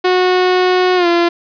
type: tone with pitch glide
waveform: sawtooth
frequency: 365.8 to 343.3 Hz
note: F#4 to F4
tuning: -20 to -30 cents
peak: -6 dBFS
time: 0.04-1.29 s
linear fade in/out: 10 ms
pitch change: -110 cents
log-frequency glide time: 0.96-1.07 s
effects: resampled to 11025 Hz + 8-bit